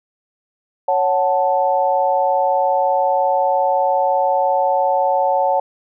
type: chord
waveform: sine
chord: F# minor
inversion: second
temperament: equal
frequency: 554.4 / 740 / 880 Hz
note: C#5 / F#5 / A5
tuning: 0 / 0 / 0 cents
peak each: -18 / -18 / -18 dBFS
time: 0.88-5.6 s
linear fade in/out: 5 ms
effects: none